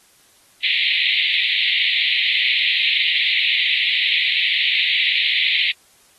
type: band-pass noise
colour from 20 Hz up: pink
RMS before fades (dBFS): -19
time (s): 0.63-5.72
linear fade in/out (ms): 10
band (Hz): 2000 to 4000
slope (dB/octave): 96
effects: white hiss -54 dBFS RMS until 6.18 s + AAC 32 kbps